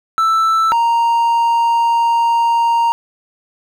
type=tone pair in turn; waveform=triangle; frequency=1323 / 930.8 Hz; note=E6 / A#5; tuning=+6 / -3 cents; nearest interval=tritone; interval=609 cents; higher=first; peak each=-9 dBFS; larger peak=neither; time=0.18-0.72 / 0.72-2.92 s; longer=second; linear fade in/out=0 ms; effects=none